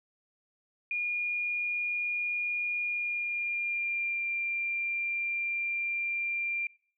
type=tone with pitch glide; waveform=sine; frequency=2429 to 2379 Hz; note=D#7 to D7; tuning=-42 to +22 cents; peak=-29 dBFS; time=0.91-6.67 s; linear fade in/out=2 ms; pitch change=-36 cents; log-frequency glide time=2.81-4.27 s; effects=noise-tail reverb RT60 0.5 s tail -23 dB re dry